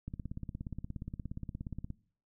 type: click train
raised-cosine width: 5 ms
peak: -27 dBFS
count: 32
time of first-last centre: 0.08-1.904 s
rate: 17 Hz
effects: noise-tail reverb RT60 0.5 s tail -22 dB re dry